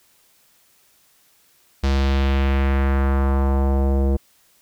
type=tone with low-pass filter sweep; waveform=square; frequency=68 Hz; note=C#2; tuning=33 cents flat; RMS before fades=-18 dBFS; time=1.83-4.17 s; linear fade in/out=10 ms; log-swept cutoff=5100 to 490 Hz; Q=1.5; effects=white hiss -58 dBFS RMS until 4.61 s